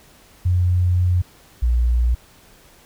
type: tone pair in turn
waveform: sine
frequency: 89.6 / 59.8 Hz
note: F2 / A#1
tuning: +45 / +45 cents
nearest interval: perfect fifth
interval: 700 cents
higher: first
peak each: -14 dBFS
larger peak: neither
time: 0.45-1.22 / 1.62-2.15 s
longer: first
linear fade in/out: 10 ms
effects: pink hiss -50 dBFS RMS until 2.85 s